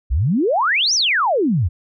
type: exponential two-way sweep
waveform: sine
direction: up then down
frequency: 53.9 to 6272 to 74.4 Hz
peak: -14 dBFS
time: 0.1-1.69 s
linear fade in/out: 20 ms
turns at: 0.94 s
effects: none